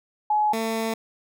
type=tone pair in turn; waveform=sine / 15% pulse; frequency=846 / 224.1 Hz; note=G#5 / A3; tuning=+32 / +32 cents; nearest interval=octave + major seventh; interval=2300 cents; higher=first; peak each=-18 dBFS; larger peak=neither; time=0.3-0.53 / 0.53-0.94 s; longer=second; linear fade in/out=5 ms; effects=none